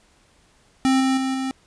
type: tone with level steps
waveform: square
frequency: 263.9 Hz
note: C4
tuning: 15 cents sharp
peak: -16 / -18 / -22 / -24 dBFS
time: 0.85-1.51 s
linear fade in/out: 0 ms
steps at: 1 / 1.17 / 1.34 s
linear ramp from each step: 5 ms
effects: pink hiss -58 dBFS RMS until 1.66 s + resampled to 22050 Hz